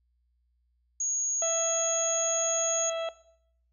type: tone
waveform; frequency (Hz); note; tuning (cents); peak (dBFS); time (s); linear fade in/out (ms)
sine; 6645; G#8; 0; -27; 1-2.9; 5
type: harmonic tone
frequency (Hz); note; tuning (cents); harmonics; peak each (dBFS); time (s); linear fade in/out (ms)
659.3; E5; 0; 1 / 2 / 3 / 4 / 5 / 6; -28 / -40 / -48 / -46 / -42 / -53; 1.42-3.09; 2
effects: noise-tail reverb RT60 0.7 s tail -19 dB re dry + added 60 Hz sine -68 dBFS peak until 3.72 s